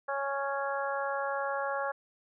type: harmonic tone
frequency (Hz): 277.2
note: C#4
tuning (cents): 0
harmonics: 2 / 3 / 4 / 5 / 6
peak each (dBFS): -34 / -36 / -37 / -38 / -39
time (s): 0.08-1.92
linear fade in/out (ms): 10
effects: none